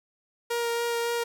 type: tone with vibrato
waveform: sawtooth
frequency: 469.8 Hz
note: A#4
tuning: 13 cents sharp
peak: -22 dBFS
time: 0.5-1.24 s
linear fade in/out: 10 ms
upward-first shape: sine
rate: 3.6 Hz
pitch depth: 10 cents each way
effects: none